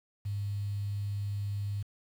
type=tone with quantisation; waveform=sine; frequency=101.4 Hz; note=G#2; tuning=41 cents flat; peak=-31 dBFS; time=0.25-1.83 s; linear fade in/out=10 ms; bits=9; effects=none